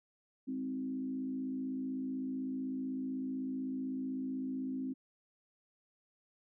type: tone with frequency modulation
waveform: sine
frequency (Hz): 261.6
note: C4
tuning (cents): 0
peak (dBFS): -35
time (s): 0.47-4.94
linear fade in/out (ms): 20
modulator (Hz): 55.9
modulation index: 0.63
effects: none